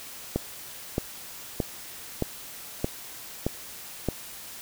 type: click train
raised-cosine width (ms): 2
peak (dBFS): -11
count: 7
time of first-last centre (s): 0.36-4.087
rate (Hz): 1.61
effects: white hiss -42 dBFS RMS until 4.61 s